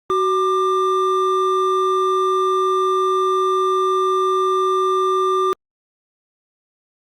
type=tone pair together; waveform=triangle; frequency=375.2 / 1191.2 Hz; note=F#4 / D6; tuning=+24 / +24 cents; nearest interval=octave + minor sixth; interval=2000 cents; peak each=-16 dBFS; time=0.1-5.53 s; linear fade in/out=0 ms; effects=Opus 48 kbps